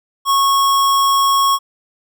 square tone, 1100 Hz, C#6, 14 cents flat, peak -12 dBFS, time 0.25-1.59 s, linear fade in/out 50 ms, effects none

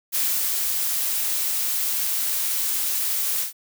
blue noise with ADSR envelope, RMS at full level -22 dBFS, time 0.12-3.53 s, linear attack 35 ms, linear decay 380 ms, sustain -2 dB, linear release 120 ms, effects none

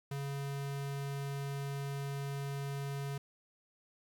square tone, 139.7 Hz, C#3, 14 cents sharp, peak -37 dBFS, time 0.11-3.18 s, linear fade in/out 5 ms, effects 11-bit

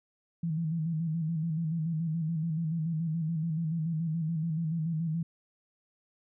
sine tone with vibrato, 161.9 Hz, E3, 31 cents flat, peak -28 dBFS, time 0.43-5.23 s, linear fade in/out 5 ms, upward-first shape square, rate 7 Hz, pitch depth 62 cents each way, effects none

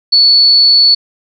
sine tone, 4435 Hz, C#8, in tune, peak -4 dBFS, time 0.12-0.95 s, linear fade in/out 10 ms, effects none

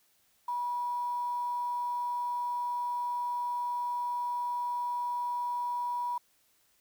sine tone with quantisation, 970 Hz, B5, 31 cents flat, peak -30 dBFS, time 0.48-6.18 s, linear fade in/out 5 ms, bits 9, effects white hiss -69 dBFS RMS until 6.8 s

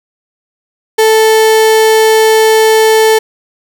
35% pulse tone, 440 Hz, A4, in tune, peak -3 dBFS, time 0.98-3.19 s, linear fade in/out 10 ms, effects none

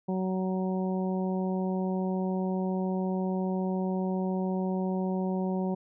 harmonic tone, 186.9 Hz, F#3, 18 cents sharp, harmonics 1 / 2 / 3 / 4 / 5, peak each -28 / -34 / -38 / -40 / -42 dBFS, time 0.08-5.75 s, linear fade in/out 10 ms, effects none

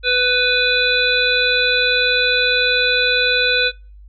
harmonic tone, 497.6 Hz, B4, 13 cents sharp, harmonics 1 / 3 / 5 / 7 / 8, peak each -21 / -18 / -19 / -23 / -20 dBFS, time 0.03-3.72 s, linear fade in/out 50 ms, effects noise-tail reverb RT60 0.4 s tail -26 dB re dry + added 50 Hz sine -38 dBFS peak until 4.08 s

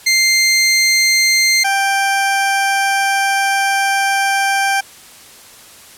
20% pulse tone pair in turn, 2100 / 786.6 Hz, C7 / G5, +6 / +6 cents, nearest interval octave + perfect fourth, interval 1700 cents, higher first, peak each -5 / -8 dBFS, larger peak first, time 0.06-1.64 / 1.64-4.81 s, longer second, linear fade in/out 10 ms, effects white hiss -40 dBFS RMS until 5.97 s + low-pass 12000 Hz 12 dB/octave

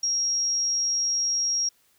sine tone, 5610 Hz, F8, 7 cents sharp, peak -22 dBFS, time 0.03-1.69 s, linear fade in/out 5 ms, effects white hiss -64 dBFS RMS until 1.98 s

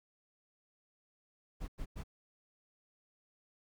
brown noise bursts, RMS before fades -40 dBFS, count 3, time 1.6-2.037 s, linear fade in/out 20 ms, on 81 ms, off 97 ms, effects none

